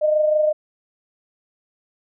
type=tone pair together; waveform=sine; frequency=610 / 635.4 Hz; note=D#5 / D#5; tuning=-34 / +36 cents; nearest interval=minor second; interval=70 cents; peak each=-15 / -25 dBFS; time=0.01-0.53 s; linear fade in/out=20 ms; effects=none